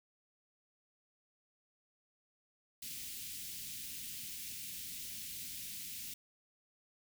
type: band-stop noise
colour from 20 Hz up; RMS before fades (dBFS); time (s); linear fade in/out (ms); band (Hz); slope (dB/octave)
white; -45; 2.82-6.14; 5; 270 to 2300; 24
effects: none